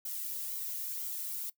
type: noise with flanger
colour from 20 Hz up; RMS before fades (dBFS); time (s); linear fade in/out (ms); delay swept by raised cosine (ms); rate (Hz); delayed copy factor
violet; -38; 0.05-1.5; 5; 1.1 to 1.95; 2; -0.6
effects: noise-tail reverb RT60 0.1 s tail -20 dB re dry